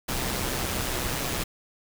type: noise with amplitude modulation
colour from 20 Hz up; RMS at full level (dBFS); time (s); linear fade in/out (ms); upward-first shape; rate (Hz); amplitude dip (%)
pink; -27; 0.08-1.44; 10; sine; 128; 45
effects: none